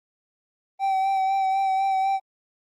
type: tone with vibrato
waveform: triangle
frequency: 772 Hz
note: G5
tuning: 27 cents flat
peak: -18 dBFS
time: 0.79-2.2 s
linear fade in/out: 50 ms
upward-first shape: sine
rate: 4 Hz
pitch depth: 23 cents each way
effects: Opus 24 kbps